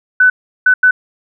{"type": "tone bursts at uneven times", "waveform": "sine", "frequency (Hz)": 1500, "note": "F#6", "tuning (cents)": 23, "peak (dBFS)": -5, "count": 3, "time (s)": [[0.2, 0.3], [0.66, 0.74], [0.83, 0.91]], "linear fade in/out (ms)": 5, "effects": []}